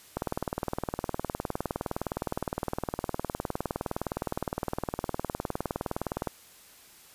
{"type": "click train", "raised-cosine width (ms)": 1, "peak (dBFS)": -15, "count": 120, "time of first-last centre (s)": [0.17, 6.273], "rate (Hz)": 19.5, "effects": ["white hiss -54 dBFS RMS until 7.14 s", "resampled to 32000 Hz"]}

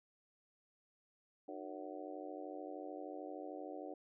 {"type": "harmonic tone with a mistuned harmonic", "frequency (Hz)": 93.2, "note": "F#2", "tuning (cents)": 13, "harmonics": [3, 4, 5, 6, 7, 8], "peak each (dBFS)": [-49, -52, -52, -51, -54, -52], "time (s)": [1.48, 3.94], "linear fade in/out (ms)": 5, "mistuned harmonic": 3, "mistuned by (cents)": 140, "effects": []}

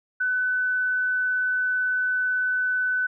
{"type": "tone", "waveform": "sine", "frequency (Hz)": 1503, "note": "F#6", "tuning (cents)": 27, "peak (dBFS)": -21, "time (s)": [0.2, 3.07], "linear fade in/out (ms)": 10, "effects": []}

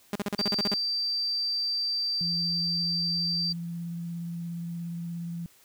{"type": "tone bursts", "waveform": "sawtooth", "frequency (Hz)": 203.7, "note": "G#3", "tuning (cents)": -33, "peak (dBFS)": -23, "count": 10, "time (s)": [0.13, 0.741], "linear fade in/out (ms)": 2, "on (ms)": 26, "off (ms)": 39}
{"type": "tone", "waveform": "sine", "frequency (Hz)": 4676, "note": "D8", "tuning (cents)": -8, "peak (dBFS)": -26, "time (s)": [0.38, 3.53], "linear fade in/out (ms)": 10}
{"type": "tone with vibrato", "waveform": "sine", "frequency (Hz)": 170, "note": "F3", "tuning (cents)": -46, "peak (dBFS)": -32, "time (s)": [2.21, 5.46], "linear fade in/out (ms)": 0, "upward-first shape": "sine", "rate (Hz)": 17, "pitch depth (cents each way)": 14}
{"effects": ["white hiss -59 dBFS RMS until 5.64 s"]}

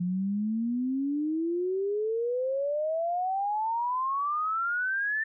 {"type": "exponential sweep", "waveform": "sine", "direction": "up", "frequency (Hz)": [174.61, 1791], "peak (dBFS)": -26, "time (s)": [0, 5.24], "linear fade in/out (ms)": 10, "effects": []}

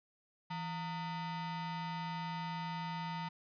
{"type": "ring-modulated tone", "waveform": "45% pulse", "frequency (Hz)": 541, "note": "C#5", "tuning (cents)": -42, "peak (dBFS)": -35, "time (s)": [0.5, 3.29], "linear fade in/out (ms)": 10, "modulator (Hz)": 375, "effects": ["resampled to 11025 Hz"]}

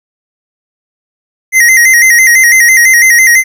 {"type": "tone with vibrato", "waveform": "square", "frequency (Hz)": 1975.5, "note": "B6", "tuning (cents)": 0, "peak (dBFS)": -3, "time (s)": [1.52, 3.44], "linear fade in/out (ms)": 50, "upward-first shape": "square", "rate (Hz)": 6, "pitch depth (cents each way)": 78, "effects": []}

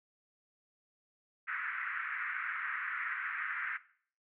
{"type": "band-pass noise", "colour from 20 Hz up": "pink", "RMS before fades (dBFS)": -38, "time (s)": [1.47, 3.78], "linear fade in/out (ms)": 20, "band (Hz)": [1300, 2100], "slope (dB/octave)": 48, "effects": ["noise-tail reverb RT60 0.5 s tail -17 dB re dry"]}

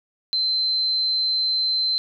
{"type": "tone", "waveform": "sine", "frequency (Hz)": 4090, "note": "C8", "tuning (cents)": -40, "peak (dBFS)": -19, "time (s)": [0.33, 1.98], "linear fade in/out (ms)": 0, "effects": []}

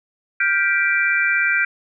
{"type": "chord", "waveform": "sine", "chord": "G dominant seventh", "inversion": "third", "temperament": "just", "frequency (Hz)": [1411.2, 1568, 1960, 2352], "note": ["F6", "G6", "B6", "D7"], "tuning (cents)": [18, 0, -14, 2], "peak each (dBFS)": [-23, -19, -24, -20], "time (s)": [0.4, 1.65], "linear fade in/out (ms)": 5, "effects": []}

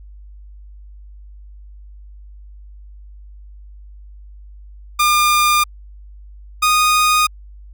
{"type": "tone pair in turn", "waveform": "sawtooth", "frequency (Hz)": [1205, 1236.7], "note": ["D6", "D#6"], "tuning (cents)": [44, -11], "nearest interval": "unison", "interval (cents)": 45, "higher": "second", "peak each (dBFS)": -8, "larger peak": "neither", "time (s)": [[4.99, 5.64], [6.62, 7.27]], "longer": "neither", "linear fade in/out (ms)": 10, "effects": ["added 50 Hz sine -36 dBFS peak until 7.73 s"]}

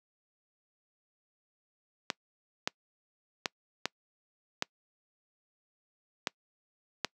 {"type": "clicks", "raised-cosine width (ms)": 0.2, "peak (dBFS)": -11, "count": 7, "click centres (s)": [2.102, 2.675, 3.458, 3.856, 4.624, 6.272, 7.047], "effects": ["noise-tail reverb RT60 0.1 s tail -26 dB re dry", "high-pass 200 Hz 12 dB/octave"]}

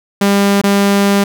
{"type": "tone with dropouts", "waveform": "sawtooth", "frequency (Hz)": 200, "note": "G3", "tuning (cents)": 35, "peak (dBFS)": -5, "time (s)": [0.21, 1.24], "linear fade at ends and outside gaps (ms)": 5, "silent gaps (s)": [0.615, 0.637], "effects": []}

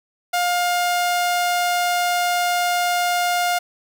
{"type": "tone", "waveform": "sawtooth", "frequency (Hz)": 708, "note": "F5", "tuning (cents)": 23, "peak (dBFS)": -14, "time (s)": [0.33, 3.59], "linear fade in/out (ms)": 10, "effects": []}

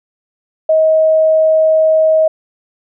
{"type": "tone", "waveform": "sine", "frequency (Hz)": 633, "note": "D#5", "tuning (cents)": 30, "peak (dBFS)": -7, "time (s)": [0.69, 2.28], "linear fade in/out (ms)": 5, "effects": []}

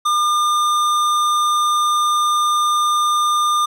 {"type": "tone with hard clipping", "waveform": "triangle", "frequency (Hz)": 1205, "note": "D6", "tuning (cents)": 44, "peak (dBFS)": -16, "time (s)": [0.05, 3.66], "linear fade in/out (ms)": 10, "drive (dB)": 18, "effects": []}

